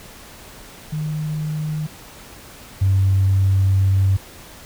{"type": "tone pair in turn", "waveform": "sine", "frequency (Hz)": [153.7, 96.35], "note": ["D#3", "G2"], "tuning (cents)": [-21, -29], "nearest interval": "minor sixth", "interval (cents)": 808, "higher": "first", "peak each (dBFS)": [-21, -12], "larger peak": "second", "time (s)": [[0.92, 1.87], [2.81, 4.17]], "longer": "second", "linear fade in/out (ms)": 10, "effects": ["tanh soft clip ceiling -8 dBFS", "pink hiss -41 dBFS RMS until 4.65 s"]}